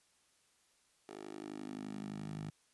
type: tone with high-pass filter sweep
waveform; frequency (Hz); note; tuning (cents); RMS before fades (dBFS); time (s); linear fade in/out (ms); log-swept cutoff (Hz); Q
10% pulse; 51.6; G#1; -10; -45; 1.09-2.5; 0; 420 to 140; 3.2
effects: white hiss -72 dBFS RMS until 2.73 s + resampled to 24000 Hz